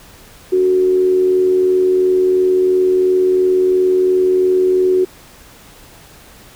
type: tone with amplitude modulation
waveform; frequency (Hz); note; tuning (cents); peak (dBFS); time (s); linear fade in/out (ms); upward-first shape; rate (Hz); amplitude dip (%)
sine; 370; F#4; 0; -8; 0.52-5.05; 10; sine; 82.9; 40
effects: pink hiss -42 dBFS RMS until 6.55 s